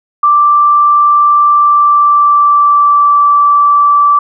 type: tone with pitch glide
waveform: sine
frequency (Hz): 1174.7 to 1161.9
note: D6 to D6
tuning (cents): 0 to -19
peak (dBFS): -4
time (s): 0.23-4.19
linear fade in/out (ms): 5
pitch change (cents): -19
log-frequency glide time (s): 1.51-3.19
effects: none